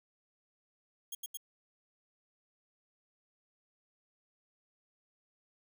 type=tone bursts; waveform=5% pulse; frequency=3263 Hz; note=G#7; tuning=31 cents flat; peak=-30 dBFS; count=3; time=1.12-1.372 s; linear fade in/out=5 ms; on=30 ms; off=81 ms; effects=none